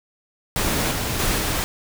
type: noise with level steps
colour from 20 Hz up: pink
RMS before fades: -22 / -25 / -21 / -23 dBFS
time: 0.56-1.64 s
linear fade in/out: 0 ms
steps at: 0.91 / 1.19 / 1.38 s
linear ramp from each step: 5 ms
effects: none